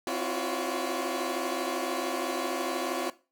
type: tone cluster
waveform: 20% pulse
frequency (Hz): 262.2 / 331.7 / 351 / 364 / 569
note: C4 / E4 / F4 / F#4 / C#5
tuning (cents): +4 / +11 / +9 / -28 / +45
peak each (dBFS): -31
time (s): 0.07-3.1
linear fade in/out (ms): 2
effects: noise-tail reverb RT60 0.3 s tail -17 dB re dry